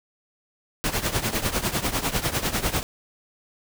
pink noise with tremolo, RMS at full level -22 dBFS, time 0.84-2.83 s, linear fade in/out 0 ms, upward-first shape triangle, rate 10 Hz, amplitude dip 85%, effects none

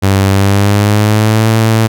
sawtooth tone with pitch glide, 97.5 to 111.35 Hz, G2 to A2, -9 to +21 cents, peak -3 dBFS, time 0.02-1.88 s, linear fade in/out 20 ms, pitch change +230 cents, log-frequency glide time 0.32-1.5 s, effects none

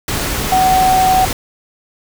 sine tone in noise, 750 Hz, F#5, 23 cents sharp, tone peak -9 dBFS, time 0.52-1.25 s, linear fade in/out 2 ms, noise pink, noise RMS -19 dBFS, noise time 0.08-1.33 s, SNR +7 dB, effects none

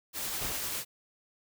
white noise with tremolo, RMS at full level -34 dBFS, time 0.13-0.85 s, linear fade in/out 50 ms, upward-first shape triangle, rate 10 Hz, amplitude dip 25%
pink noise, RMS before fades -39 dBFS, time 0.4-0.54 s, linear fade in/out 20 ms
effects none

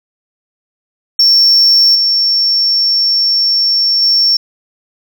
sine tone with level steps, 5450 Hz, F8, 43 cents flat, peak -3 / -8 / -6 dBFS, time 1.19-4.37 s, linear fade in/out 5 ms, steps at 1.95 / 4.02 s, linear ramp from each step 5 ms, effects tanh soft clip ceiling -3 dBFS + 7-bit

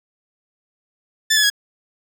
15% pulse tone with pitch steps, 1760 / 1709.9 / 1661.2 Hz, A6 / A6 / G#6, 0 / -50 / 0 cents, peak -7 dBFS, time 1.3-1.501 s, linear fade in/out 10 ms, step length 67 ms, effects 8-bit

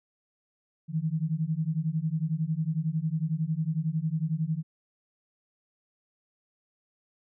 sine beating tone pair, 153.5 / 164.5 Hz, D#3 / E3, -23 / -3 cents, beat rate 11 Hz, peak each -29 dBFS, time 0.88-4.63 s, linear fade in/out 50 ms, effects none

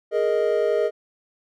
triangle chord, Ab suspended second, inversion none, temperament equal, 415.3 / 466.2 / 622.3 Hz, Ab4 / Bb4 / Eb5, 0 / 0 / 0 cents, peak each -21 dBFS, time 0.11-0.91 s, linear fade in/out 50 ms, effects none

